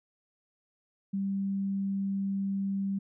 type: tone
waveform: sine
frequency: 196.1 Hz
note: G3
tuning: 1 cent sharp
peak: -28 dBFS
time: 1.13-2.99 s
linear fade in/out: 10 ms
effects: none